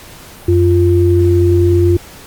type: tone pair together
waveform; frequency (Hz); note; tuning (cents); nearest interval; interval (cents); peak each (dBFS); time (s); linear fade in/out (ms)
sine; 91.2 / 347.6; F#2 / F4; -24 / -8; octave + major seventh; 2316; -10; 0.48-1.97; 5
effects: pink hiss -36 dBFS RMS until 2.26 s + Opus 48 kbps